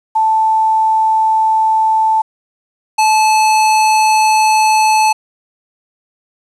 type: tone pair in turn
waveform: sine / square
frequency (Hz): 880 / 866.9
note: A5 / A5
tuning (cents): 0 / -26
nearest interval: unison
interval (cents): 26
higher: first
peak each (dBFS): -9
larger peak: neither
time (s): 0.15-2.22 / 2.98-5.13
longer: second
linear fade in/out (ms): 10
effects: resampled to 24000 Hz + 7-bit